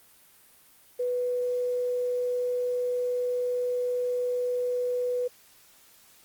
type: tone with quantisation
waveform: sine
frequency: 493.9 Hz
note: B4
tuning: in tune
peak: -25 dBFS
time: 0.99-5.28 s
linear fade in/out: 10 ms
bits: 9
effects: white hiss -57 dBFS RMS until 6.24 s + Opus 32 kbps